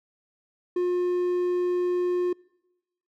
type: tone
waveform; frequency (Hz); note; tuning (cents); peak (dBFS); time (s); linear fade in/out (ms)
triangle; 357.1; F4; +39; -20; 0.76-2.33; 5
effects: noise-tail reverb RT60 1.0 s tail -26 dB re dry